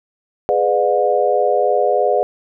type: chord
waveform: sine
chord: G# diminished seventh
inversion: none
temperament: just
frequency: 415.3 / 498.4 / 598 / 717.6 Hz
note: G#4 / B4 / D5 / F5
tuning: 0 / +16 / +31 / +47 cents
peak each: -19 / -18 / -18 / -18 dBFS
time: 0.49-2.23 s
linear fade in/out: 0 ms
effects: none